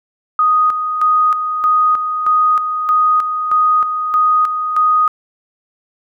sine tone with tremolo, 1244.5 Hz, D#6, in tune, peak -9 dBFS, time 0.39-5.08 s, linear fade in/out 2 ms, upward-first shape square, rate 1.6 Hz, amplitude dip 55%, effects none

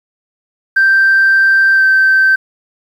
sine tone with pitch glide, 1568 to 1551.8 Hz, G6 to G6, 0 to -18 cents, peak -5 dBFS, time 0.76-2.36 s, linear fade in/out 10 ms, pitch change -18 cents, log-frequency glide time 1.74-1.83 s, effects tanh soft clip ceiling -3 dBFS + 7-bit

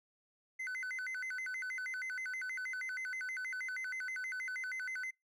triangle tone with vibrato, 1760 Hz, A6, in tune, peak -36 dBFS, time 0.59-5.11 s, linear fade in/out 10 ms, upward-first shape square, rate 6.3 Hz, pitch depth 270 cents each way, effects noise-tail reverb RT60 0.2 s tail -26 dB re dry

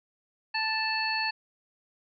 harmonic tone, 880 Hz, A5, in tune, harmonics 1 / 2 / 3 / 5, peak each -32 / -32 / -32 / -32 dBFS, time 0.54-1.31 s, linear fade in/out 10 ms, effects none

